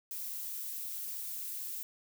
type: noise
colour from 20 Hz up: violet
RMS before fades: -40 dBFS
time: 0.11-1.83 s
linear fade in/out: 0 ms
effects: none